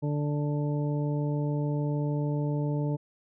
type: harmonic tone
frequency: 146.83 Hz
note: D3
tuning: in tune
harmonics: 1 / 2 / 3 / 4 / 6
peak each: -27 / -33 / -37 / -39 / -43 dBFS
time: 0.02-2.97 s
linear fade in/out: 20 ms
effects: none